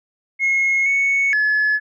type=tone with pitch steps; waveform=sine; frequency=2164 / 2215 / 1711 Hz; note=C#7 / C#7 / A6; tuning=-42 / -2 / -49 cents; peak=-13 dBFS; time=0.39-1.8 s; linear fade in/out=50 ms; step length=470 ms; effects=tanh soft clip ceiling -12 dBFS